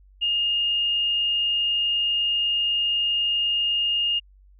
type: tone with frequency modulation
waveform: sine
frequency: 2836 Hz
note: F7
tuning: 26 cents sharp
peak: -20 dBFS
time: 0.21-4.2 s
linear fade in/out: 20 ms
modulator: 88.7 Hz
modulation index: 0.2
effects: added 48 Hz sine -50 dBFS peak until 4.59 s